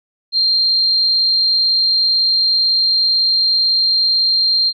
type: tone with amplitude modulation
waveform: sine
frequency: 4186 Hz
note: C8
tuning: in tune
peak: -10 dBFS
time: 0.32-4.73 s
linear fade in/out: 50 ms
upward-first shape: sine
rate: 182 Hz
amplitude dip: 30%
effects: none